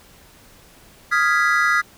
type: chord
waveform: triangle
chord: F half-diminished seventh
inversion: third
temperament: equal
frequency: 1244.5 / 1396.9 / 1661.2 / 1975.5 Hz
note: Eb6 / F6 / Ab6 / Cb7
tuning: 0 / 0 / 0 / 0 cents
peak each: -19 dBFS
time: 1.11-1.82 s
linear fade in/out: 20 ms
effects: pink hiss -49 dBFS RMS until 1.97 s